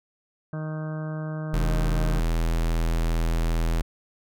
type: harmonic tone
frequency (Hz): 155.56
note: D#3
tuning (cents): 0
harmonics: 1 / 2 / 3 / 4 / 5 / 6 / 7 / 8 / 9 / 10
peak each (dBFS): -29 / -39 / -44 / -39 / -50 / -51 / -48 / -47 / -53 / -46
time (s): 0.53-2.2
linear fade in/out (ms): 2
type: tone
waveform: square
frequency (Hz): 41.25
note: E1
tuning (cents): +2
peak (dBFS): -22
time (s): 1.53-3.82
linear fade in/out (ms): 10
effects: none